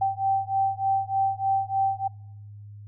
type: beating tone pair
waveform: sine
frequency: 777 / 780.3 Hz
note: G5 / G5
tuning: -16 / -8 cents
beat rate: 3.3 Hz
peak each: -25 dBFS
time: 0.01-2.08 s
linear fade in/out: 10 ms
effects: noise-tail reverb RT60 0.8 s tail -24 dB re dry + added 103 Hz sine -40 dBFS peak until 2.87 s